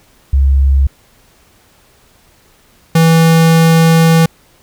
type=tone pair in turn; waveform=sine / square; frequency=68.1 / 163.76 Hz; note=C#2 / E3; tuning=-30 / -11 cents; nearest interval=octave + minor third; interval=1519 cents; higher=second; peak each=-6 dBFS; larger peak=neither; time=0.33-0.87 / 2.95-4.26 s; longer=second; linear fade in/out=5 ms; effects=pink hiss -49 dBFS RMS until 4.62 s